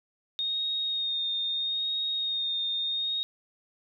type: tone with vibrato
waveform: sine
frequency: 3700 Hz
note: A#7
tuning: 14 cents flat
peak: -27 dBFS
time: 0.39-3.23 s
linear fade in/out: 0 ms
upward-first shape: sine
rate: 0.77 Hz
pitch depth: 22 cents each way
effects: none